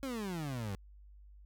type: exponential sweep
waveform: 30% pulse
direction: down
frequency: 280 to 93.5 Hz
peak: -34 dBFS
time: 0.03-0.75 s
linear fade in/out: 0 ms
effects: added 50 Hz sine -53 dBFS peak until 1.45 s